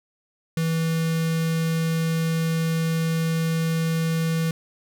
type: tone with notch filter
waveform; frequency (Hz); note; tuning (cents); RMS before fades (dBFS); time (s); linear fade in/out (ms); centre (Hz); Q
square; 163.1; E3; -18; -23; 0.57-4.51; 2; 770; 1.3
effects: none